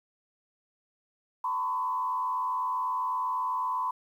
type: tone with frequency modulation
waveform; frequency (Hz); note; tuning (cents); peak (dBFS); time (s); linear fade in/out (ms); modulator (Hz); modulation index
sine; 1010; B5; +39; -27; 1.44-3.91; 5; 87.9; 0.84
effects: 10-bit